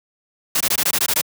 white noise bursts, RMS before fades -18 dBFS, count 9, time 0.55-1.214 s, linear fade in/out 5 ms, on 56 ms, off 20 ms, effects high-pass 100 Hz 12 dB/octave

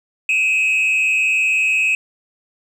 sine tone with frequency modulation, 2558 Hz, D#7, 47 cents sharp, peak -11 dBFS, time 0.29-1.95 s, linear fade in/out 2 ms, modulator 143 Hz, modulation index 0.61, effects tanh soft clip ceiling -13 dBFS + 8-bit

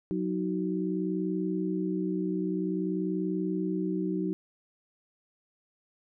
sine tone cluster, 183.8 / 314.9 / 375.4 Hz, F#3 / D#4 / F#4, -11 / +21 / +25 cents, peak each -31 / -31 / -34 dBFS, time 0.11-4.33 s, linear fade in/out 0 ms, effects none

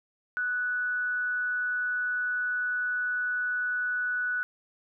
sine tone with amplitude modulation, 1480 Hz, F#6, in tune, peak -25 dBFS, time 0.37-4.43 s, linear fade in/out 0 ms, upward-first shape sine, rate 229 Hz, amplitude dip 30%, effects none

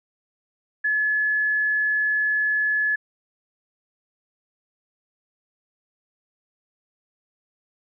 sine tone, 1710 Hz, A6, 50 cents flat, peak -19 dBFS, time 0.84-2.96 s, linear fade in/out 10 ms, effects none

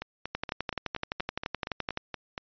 two click trains, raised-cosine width 0.3 ms, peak -18 / -14 dBFS, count 11 / 20, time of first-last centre 0.02-2.378 / 0.35-1.974 s, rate 4.24 / 11.7 Hz, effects resampled to 11025 Hz

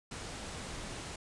pink low-pass noise, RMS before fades -43 dBFS, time 0.11-1.16 s, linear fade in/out 5 ms, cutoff 9900 Hz, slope 48 dB/octave, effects resampled to 24000 Hz

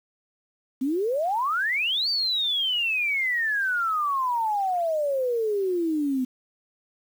sine exponential two-way sweep, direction up then down, 250 to 4660 to 250 Hz, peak -22 dBFS, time 0.81-6.25 s, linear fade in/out 10 ms, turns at 2.09 s, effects 8-bit

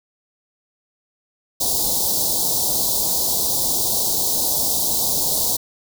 white band-stop noise, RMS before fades -20 dBFS, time 1.6-5.57 s, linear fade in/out 10 ms, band 940 to 3800 Hz, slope 48 dB/octave, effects none

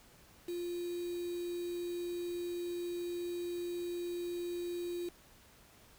sine tone with quantisation, 349.2 Hz, F4, in tune, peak -36 dBFS, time 0.48-5.09 s, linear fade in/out 5 ms, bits 8, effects pink hiss -61 dBFS RMS until 5.98 s

